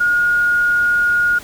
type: tone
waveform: sine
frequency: 1433 Hz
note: F6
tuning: 44 cents sharp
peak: -12 dBFS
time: 0-1.39 s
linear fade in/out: 10 ms
effects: pink hiss -37 dBFS RMS until 1.43 s